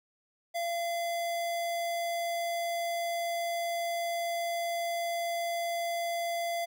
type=tone; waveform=square; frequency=683 Hz; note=F5; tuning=39 cents flat; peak=-31 dBFS; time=0.54-6.66 s; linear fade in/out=20 ms; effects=none